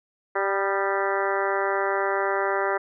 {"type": "harmonic tone with a mistuned harmonic", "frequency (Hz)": 196, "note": "G3", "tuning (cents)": 0, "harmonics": [2, 3, 4, 5, 6, 7, 8, 9, 10], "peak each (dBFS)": [-27, -29, -30, -31, -32, -32, -33, -34, -34], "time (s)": [0.35, 2.78], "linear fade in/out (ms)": 10, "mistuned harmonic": 6, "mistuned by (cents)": 45, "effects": []}